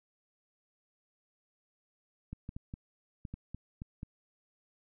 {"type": "clicks", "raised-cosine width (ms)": 5, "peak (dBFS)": -28, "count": 9, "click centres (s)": [2.33, 2.491, 2.565, 2.739, 3.252, 3.34, 3.546, 3.819, 4.031], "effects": []}